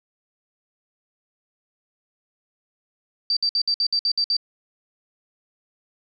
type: tone bursts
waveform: sine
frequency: 4658 Hz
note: D8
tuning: 15 cents flat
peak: -18 dBFS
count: 9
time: 3.3-4.367 s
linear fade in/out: 2 ms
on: 67 ms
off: 58 ms
effects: none